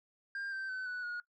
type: tone with pitch steps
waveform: sine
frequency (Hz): 1599 / 1558.9 / 1519.8 / 1481.6 / 1444.4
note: G6 / G6 / F#6 / F#6 / F#6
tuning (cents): +34 / -10 / +46 / +2 / -42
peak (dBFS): -34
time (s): 0.35-1.2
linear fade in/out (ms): 2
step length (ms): 170
effects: noise-tail reverb RT60 0.1 s tail -20 dB re dry + tanh soft clip ceiling -36 dBFS